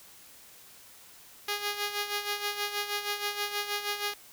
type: tone with tremolo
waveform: 5% pulse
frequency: 411.3 Hz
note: G#4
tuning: 17 cents flat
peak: -17 dBFS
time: 1.48-4.14 s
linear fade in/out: 5 ms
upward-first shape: sine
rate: 6.3 Hz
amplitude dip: 65%
effects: white hiss -53 dBFS RMS until 4.32 s

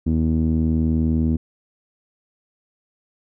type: tone with low-pass filter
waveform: sawtooth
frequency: 80 Hz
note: D#2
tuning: 49 cents sharp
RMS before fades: -19 dBFS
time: 0.06-1.37 s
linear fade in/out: 10 ms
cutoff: 260 Hz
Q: 3.5
effects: none

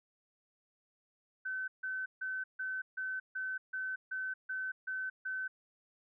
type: tone bursts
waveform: sine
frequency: 1525 Hz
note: G6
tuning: 48 cents flat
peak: -35 dBFS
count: 11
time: 1.45-5.48 s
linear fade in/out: 10 ms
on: 230 ms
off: 150 ms
effects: none

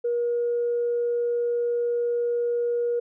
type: tone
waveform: sine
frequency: 477 Hz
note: A#4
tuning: 40 cents sharp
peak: -21 dBFS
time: 0.04-3 s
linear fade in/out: 10 ms
effects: tanh soft clip ceiling -17 dBFS

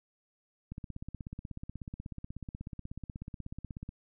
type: click train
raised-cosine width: 5 ms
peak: -28 dBFS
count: 53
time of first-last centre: 0.72-3.891 s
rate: 16.4 Hz
effects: none

